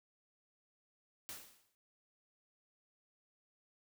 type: noise with exponential decay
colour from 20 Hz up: white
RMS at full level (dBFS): -44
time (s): 1.29-1.75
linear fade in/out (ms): 0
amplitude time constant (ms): 98
effects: none